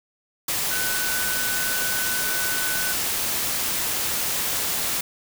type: tone in noise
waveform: sine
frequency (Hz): 1500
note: F#6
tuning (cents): +23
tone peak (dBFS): -28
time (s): 0.71-2.93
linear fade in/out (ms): 5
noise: white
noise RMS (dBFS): -25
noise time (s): 0.48-5.01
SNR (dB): -6
effects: none